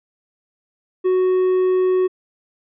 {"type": "tone", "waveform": "triangle", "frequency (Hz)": 370, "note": "F#4", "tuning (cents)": 0, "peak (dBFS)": -12, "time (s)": [1.04, 2.08], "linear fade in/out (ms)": 20, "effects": ["resampled to 8000 Hz"]}